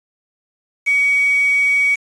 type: tone with quantisation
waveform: sine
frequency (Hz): 2257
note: C#7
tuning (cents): +31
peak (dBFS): -12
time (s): 0.86-1.96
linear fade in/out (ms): 20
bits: 5
effects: resampled to 22050 Hz